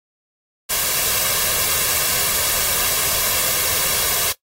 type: noise with comb filter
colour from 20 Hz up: white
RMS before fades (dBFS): -19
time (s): 0.69-4.33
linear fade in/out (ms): 20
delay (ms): 1.8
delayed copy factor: +0.55
effects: noise-tail reverb RT60 0.1 s tail -18 dB re dry + AAC 48 kbps